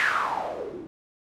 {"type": "noise with low-pass filter sweep", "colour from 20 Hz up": "blue", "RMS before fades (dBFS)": -28, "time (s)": [0, 0.87], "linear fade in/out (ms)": 0, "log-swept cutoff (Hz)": [1900, 280], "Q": 6, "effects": []}